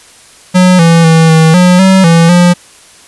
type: tone with pitch steps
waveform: square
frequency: 182.7 / 166.6 / 162.4 / 160.4 / 180.3 / 190.2 / 166.8 / 176.4 Hz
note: F#3 / E3 / E3 / E3 / F#3 / F#3 / E3 / F3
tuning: -22 / +19 / -26 / -47 / -45 / +48 / +21 / +18 cents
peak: -3 dBFS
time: 0.54-2.54 s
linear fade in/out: 20 ms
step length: 250 ms
effects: white hiss -38 dBFS RMS until 3.07 s + resampled to 24000 Hz